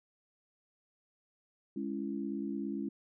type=chord; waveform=sine; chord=C# minor; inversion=second; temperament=equal with one note detuned; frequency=207.7 / 277.2 / 334.4 Hz; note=G#3 / C#4 / E4; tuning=0 / 0 / +25 cents; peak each=-38 / -38 / -40 dBFS; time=1.76-2.89 s; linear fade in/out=5 ms; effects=none